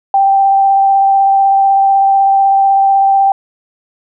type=tone with vibrato; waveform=sine; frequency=784 Hz; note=G5; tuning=in tune; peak=-6 dBFS; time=0.14-3.32 s; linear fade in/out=2 ms; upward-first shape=sine; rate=16 Hz; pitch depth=11 cents each way; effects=none